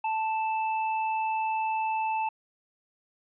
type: tone with tanh clipping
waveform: sine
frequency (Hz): 880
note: A5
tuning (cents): 0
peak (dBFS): -28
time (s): 0.04-2.29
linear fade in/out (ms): 5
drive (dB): 15
effects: resampled to 8000 Hz